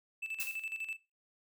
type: tone with tremolo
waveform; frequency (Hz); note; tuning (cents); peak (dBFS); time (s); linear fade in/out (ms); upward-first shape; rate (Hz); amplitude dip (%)
triangle; 2637; E7; 0; -34; 0.22-0.97; 10; square; 12; 70
type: noise with exponential decay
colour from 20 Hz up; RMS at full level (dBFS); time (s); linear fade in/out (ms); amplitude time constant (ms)
blue; -36; 0.4-0.71; 0; 66
effects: noise-tail reverb RT60 0.3 s tail -21 dB re dry